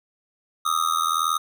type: tone with amplitude modulation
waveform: square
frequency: 1244.5 Hz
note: D#6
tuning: in tune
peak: -17 dBFS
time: 0.65-1.38 s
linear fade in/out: 10 ms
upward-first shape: sine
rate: 81.3 Hz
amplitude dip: 95%
effects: none